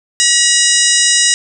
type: harmonic tone with a mistuned harmonic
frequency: 961 Hz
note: B5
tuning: 48 cents flat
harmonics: 2 / 3 / 4 / 5 / 6 / 7 / 8 / 9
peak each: -17 / -17 / -17 / -17 / -17 / -17 / -17 / -17 dBFS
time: 0.2-1.34 s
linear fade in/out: 0 ms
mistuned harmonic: 5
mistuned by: +89 cents
effects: none